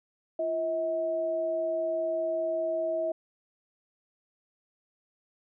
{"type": "tone pair together", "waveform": "sine", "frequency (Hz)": [342.7, 642.5], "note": ["F4", "E5"], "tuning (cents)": [-33, -45], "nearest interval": "major seventh", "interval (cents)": 1088, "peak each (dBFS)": [-36, -27], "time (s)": [0.39, 3.12], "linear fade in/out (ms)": 5, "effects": []}